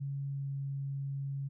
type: tone with pitch glide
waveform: sine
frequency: 139.1 to 138.22 Hz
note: C#3 to C#3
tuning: +6 to -5 cents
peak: -34 dBFS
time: 0-1.49 s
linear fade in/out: 20 ms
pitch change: -11 cents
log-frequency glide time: 0.29-0.49 s
effects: none